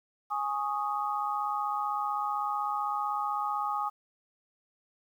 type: chord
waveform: sine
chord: Ab suspended fourth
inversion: none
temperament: equal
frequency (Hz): 830.6 / 1108.7 / 1244.5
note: Ab5 / Db6 / Eb6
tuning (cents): 0 / 0 / 0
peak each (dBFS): -32 / -36 / -32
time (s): 0.3-3.9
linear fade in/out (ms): 20
effects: 10-bit